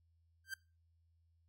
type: tone with exponential growth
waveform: 45% pulse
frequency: 1568 Hz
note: G6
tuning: in tune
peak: -37 dBFS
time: 0.44-0.54 s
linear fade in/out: 5 ms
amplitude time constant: 20 ms
effects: noise-tail reverb RT60 0.3 s tail -21 dB re dry + added 83 Hz sine -70 dBFS peak until 1.48 s